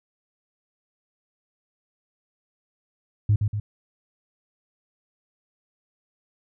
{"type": "tone with echo", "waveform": "sine", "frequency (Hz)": 104.5, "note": "G#2", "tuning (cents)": 11, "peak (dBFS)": -14, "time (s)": [3.29, 3.36], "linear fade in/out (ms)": 5, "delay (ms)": 120, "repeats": 2, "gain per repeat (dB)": -5, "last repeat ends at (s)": 3.6, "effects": ["tanh soft clip ceiling -12 dBFS"]}